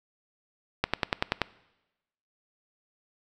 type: click train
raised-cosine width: 0.3 ms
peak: -7 dBFS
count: 7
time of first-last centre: 0.84-1.417 s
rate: 10.4 Hz
effects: noise-tail reverb RT60 1.0 s tail -21 dB re dry